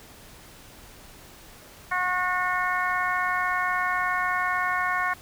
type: harmonic tone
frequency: 363.6 Hz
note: F#4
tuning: 30 cents flat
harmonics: 2 / 3 / 4 / 5 / 6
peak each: -31 / -27 / -29 / -29 / -33 dBFS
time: 1.91-5.14 s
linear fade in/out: 10 ms
effects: pink hiss -48 dBFS RMS until 5.21 s